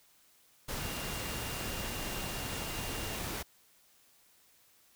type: tone in noise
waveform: sine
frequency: 2794 Hz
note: F7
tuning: in tune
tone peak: -47 dBFS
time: 0.79-3.19 s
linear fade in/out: 10 ms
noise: pink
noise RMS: -38 dBFS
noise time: 0.68-3.43 s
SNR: -12 dB
effects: white hiss -65 dBFS RMS until 4.95 s